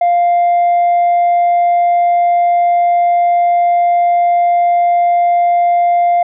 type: tone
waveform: sine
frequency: 698.5 Hz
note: F5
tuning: in tune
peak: -6 dBFS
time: 0.01-6.23 s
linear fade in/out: 5 ms
effects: tanh soft clip ceiling -7 dBFS